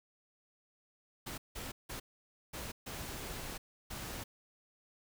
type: noise bursts at uneven times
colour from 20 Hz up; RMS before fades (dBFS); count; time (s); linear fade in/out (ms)
pink; -43; 6; 1.26-1.38 / 1.55-1.72 / 1.89-2 / 2.53-2.72 / 2.86-3.58 / 3.9-4.24; 10
effects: none